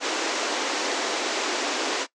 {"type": "band-pass noise", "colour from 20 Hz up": "pink", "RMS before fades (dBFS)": -27, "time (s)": [0, 2.07], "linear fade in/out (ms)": 50, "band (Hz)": [280, 7300], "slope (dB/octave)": 48, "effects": ["noise-tail reverb RT60 0.1 s tail -19 dB re dry"]}